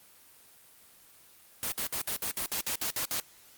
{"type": "noise bursts", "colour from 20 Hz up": "white", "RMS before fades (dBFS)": -32, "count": 11, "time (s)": [1.63, 3.2], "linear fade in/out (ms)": 0, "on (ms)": 90, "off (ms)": 58, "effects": ["white hiss -57 dBFS RMS until 3.57 s", "Opus 24 kbps"]}